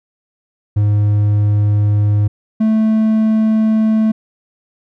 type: tone pair in turn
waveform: triangle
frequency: 103.83 / 219 Hz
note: G#2 / A3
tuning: 0 / -8 cents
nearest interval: octave + minor second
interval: 1292 cents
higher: second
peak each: -8 dBFS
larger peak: neither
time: 0.76-2.28 / 2.6-4.12 s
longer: neither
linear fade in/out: 10 ms
effects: none